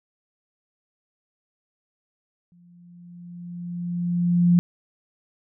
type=tone with exponential growth; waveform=sine; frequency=174.5 Hz; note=F3; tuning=1 cent flat; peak=-12 dBFS; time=2.52-4.59 s; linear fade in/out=0 ms; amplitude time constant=450 ms; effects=none